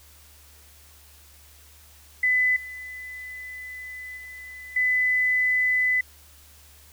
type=tone with level steps; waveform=sine; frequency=2005 Hz; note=B6; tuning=26 cents sharp; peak=-18 / -35 / -38 / -19 dBFS; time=2.23-6.01 s; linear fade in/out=5 ms; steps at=2.56 / 4.17 / 4.76 s; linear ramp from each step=5 ms; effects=added 73 Hz sine -53 dBFS peak until 6.92 s + white hiss -53 dBFS RMS until 6.92 s